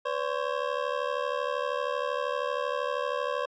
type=ring-modulated tone; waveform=25% pulse; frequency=537 Hz; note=C5; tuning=45 cents sharp; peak=-21 dBFS; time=0.05-3.46 s; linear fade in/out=10 ms; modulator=36.4 Hz; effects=low-pass 3000 Hz 12 dB/octave